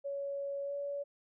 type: tone with pitch glide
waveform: sine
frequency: 560 to 567.5 Hz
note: C#5 to C#5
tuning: +18 to +41 cents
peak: -35 dBFS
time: 0.04-1.04 s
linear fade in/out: 20 ms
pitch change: +23 cents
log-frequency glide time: 0.63-0.74 s
effects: none